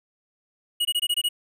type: tone bursts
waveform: square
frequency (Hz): 2900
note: F#7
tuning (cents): -35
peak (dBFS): -21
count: 7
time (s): 0.8-1.289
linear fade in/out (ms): 10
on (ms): 51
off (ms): 22
effects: none